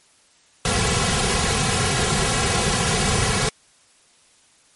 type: noise with comb filter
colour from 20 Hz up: pink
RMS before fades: -20 dBFS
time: 0.65-3.49 s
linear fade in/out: 2 ms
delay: 3.3 ms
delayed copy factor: -1
effects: white hiss -56 dBFS RMS until 4.75 s + MP3 48 kbps